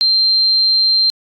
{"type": "tone", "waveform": "sine", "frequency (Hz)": 4153, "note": "C8", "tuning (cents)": -14, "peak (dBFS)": -10, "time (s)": [0.01, 1.1], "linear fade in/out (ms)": 0, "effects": ["AAC 64 kbps"]}